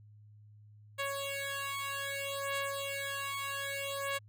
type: beating tone pair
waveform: 10% pulse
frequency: 554.4 / 555.03 Hz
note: C#5 / C#5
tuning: 0 / +2 cents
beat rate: 0.63 Hz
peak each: -30 dBFS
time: 0.98-4.19 s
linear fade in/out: 20 ms
effects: added 105 Hz sine -54 dBFS peak until 4.28 s